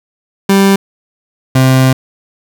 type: tone pair in turn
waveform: 30% pulse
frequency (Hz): 196 / 130.81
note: G3 / C3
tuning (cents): 0 / 0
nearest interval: perfect fifth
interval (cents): 700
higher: first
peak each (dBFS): -3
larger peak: neither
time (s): 0.49-0.76 / 1.55-1.93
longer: second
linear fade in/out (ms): 5
effects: none